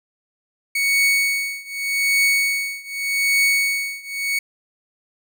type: tone with tremolo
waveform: 40% pulse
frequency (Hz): 2226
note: C#7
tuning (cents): +7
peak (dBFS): -13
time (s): 0.75-4.39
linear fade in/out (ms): 5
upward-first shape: triangle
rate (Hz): 0.84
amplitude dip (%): 95
effects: none